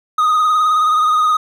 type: tone with vibrato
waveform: triangle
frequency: 1244.5 Hz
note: D#6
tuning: in tune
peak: -9 dBFS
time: 0.18-1.37 s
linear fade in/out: 5 ms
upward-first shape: triangle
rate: 19 Hz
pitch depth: 49 cents each way
effects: none